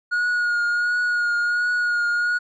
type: tone with vibrato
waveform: triangle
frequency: 1441 Hz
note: F#6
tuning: 46 cents flat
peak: -17 dBFS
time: 0.11-2.39 s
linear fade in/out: 20 ms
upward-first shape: triangle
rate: 1.4 Hz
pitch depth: 26 cents each way
effects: resampled to 16000 Hz